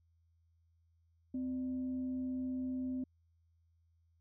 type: tone with frequency modulation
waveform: sine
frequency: 257.4 Hz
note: C4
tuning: 28 cents flat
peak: -35 dBFS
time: 1.34-3.04 s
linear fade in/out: 5 ms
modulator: 336 Hz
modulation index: 0.2
effects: added 83 Hz sine -69 dBFS peak until 4.2 s